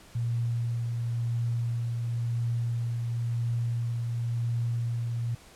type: tone with tremolo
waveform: sine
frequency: 117.7 Hz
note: A#2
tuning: 17 cents sharp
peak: -25 dBFS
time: 0.15-5.35 s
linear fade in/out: 5 ms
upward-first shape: triangle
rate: 0.96 Hz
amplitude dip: 30%
effects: pink hiss -53 dBFS RMS until 5.55 s + low-pass 11000 Hz 12 dB/octave